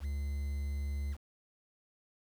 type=tone with quantisation; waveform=triangle; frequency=71 Hz; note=C#2; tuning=42 cents sharp; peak=-31 dBFS; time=0-1.17 s; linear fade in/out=50 ms; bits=9; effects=none